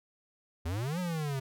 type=exponential two-way sweep; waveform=square; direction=up then down; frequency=77.78 to 185 to 131 Hz; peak=-32 dBFS; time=0.65-1.4 s; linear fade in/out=10 ms; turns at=0.99 s; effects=none